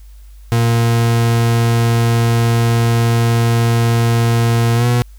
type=tone with pitch glide; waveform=40% pulse; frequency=116.54 to 121.14 Hz; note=A#2 to B2; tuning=0 to -33 cents; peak=-10 dBFS; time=0.52-5.02 s; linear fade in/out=0 ms; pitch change=+67 cents; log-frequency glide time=4.75-4.86 s; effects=added 50 Hz sine -35 dBFS peak until 5.18 s + white hiss -54 dBFS RMS until 5.18 s